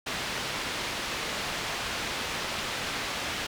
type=low-pass noise; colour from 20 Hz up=white; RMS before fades=-33 dBFS; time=0.06-3.47 s; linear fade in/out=10 ms; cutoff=3600 Hz; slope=12 dB/octave; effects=none